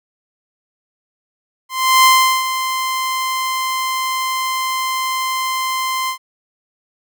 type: tone with ADSR envelope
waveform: sawtooth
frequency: 1041 Hz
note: C6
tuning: 9 cents flat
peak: -3 dBFS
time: 1.69-6.18 s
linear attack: 350 ms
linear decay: 390 ms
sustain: -11 dB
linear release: 91 ms
effects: none